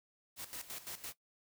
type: noise with tremolo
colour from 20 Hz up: white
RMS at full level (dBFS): -44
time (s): 0.36-1.14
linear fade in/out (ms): 50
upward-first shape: square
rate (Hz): 5.9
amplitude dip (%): 75
effects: noise-tail reverb RT60 0.1 s tail -17 dB re dry